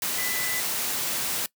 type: tone in noise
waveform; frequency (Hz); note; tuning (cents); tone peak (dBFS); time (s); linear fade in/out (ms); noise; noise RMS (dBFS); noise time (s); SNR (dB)
sine; 1996; B6; +18; -31; 0.18-0.6; 2; white; -28; 0.02-1.46; -6
effects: noise-tail reverb RT60 0.1 s tail -21 dB re dry + high-pass 100 Hz 12 dB/octave